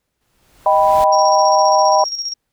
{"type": "noise with exponential growth", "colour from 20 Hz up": "pink", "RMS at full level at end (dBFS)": -28, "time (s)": [0.21, 1.04], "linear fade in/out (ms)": 0, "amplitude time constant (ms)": 180}
{"type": "chord", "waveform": "sine", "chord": "Eb augmented", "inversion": "none", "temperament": "equal", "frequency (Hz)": [622.3, 784, 987.8], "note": ["Eb5", "G5", "B5"], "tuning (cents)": [0, 0, 0], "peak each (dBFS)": -14, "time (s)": [0.66, 2.04], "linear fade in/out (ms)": 2}
{"type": "tone with tremolo", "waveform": "sine", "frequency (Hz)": 5588, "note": "F8", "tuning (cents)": 0, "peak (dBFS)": -19, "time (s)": [1.12, 2.34], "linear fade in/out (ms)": 10, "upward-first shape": "square", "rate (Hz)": 15, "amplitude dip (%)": 55}
{"effects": ["pink hiss -73 dBFS RMS until 2.52 s"]}